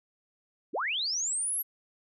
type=linear sweep; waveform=sine; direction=up; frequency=196 to 11820 Hz; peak=-28 dBFS; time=0.73-1.63 s; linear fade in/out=20 ms; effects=none